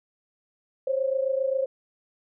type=tone pair together; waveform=sine; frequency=526.9 / 554.4 Hz; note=C5 / C#5; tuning=+12 / 0 cents; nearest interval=minor second; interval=88 cents; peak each=-24 / -28 dBFS; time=0.87-1.66 s; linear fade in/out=5 ms; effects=none